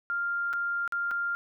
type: tone with dropouts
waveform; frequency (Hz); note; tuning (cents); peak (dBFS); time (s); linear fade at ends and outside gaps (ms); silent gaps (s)
sine; 1396.9; F6; 0; -27; 0.1-1.35; 0; 0.53-0.535 / 0.877-0.923 / 1.11-1.114
effects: none